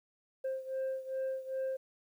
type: beating tone pair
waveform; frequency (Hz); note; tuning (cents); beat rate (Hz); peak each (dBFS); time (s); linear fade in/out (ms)
sine; 527 / 529.5; C5 / C5; +12 / +21; 2.5; -34 / -37; 0.44-1.77; 10
effects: tanh soft clip ceiling -31 dBFS + 11-bit